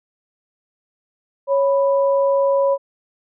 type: tone pair together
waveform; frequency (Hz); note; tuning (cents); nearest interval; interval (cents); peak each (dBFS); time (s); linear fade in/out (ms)
sine; 552.9 / 987.8; C#5 / B5; -5 / 0; minor seventh; 1005; -14 / -23; 1.47-2.78; 50
effects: none